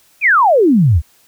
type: exponential sweep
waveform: sine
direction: down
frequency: 2589 to 68 Hz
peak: -7 dBFS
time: 0.21-1.02 s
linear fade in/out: 50 ms
effects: white hiss -52 dBFS RMS until 1.27 s